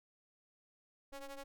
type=ring-modulated tone; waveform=sawtooth; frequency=277.2 Hz; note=C#4; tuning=in tune; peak=-39 dBFS; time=1.12-1.44 s; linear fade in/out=10 ms; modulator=271 Hz; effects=none